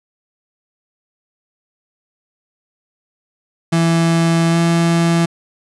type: tone with pitch glide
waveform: 35% pulse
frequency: 166.2 to 168.13 Hz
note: E3 to E3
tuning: +15 to +34 cents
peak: -10 dBFS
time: 3.72-5.26 s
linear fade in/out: 10 ms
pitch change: +19 cents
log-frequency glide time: 4.5-4.57 s
effects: resampled to 24000 Hz